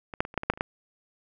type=clicks; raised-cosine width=0.5 ms; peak=-22 / -7 / -21 / -29 / -10 / -18 / -6 / -27 / -27 / -10 dBFS; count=10; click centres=0.138 / 0.205 / 0.251 / 0.341 / 0.377 / 0.434 / 0.5 / 0.537 / 0.575 / 0.609 s; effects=none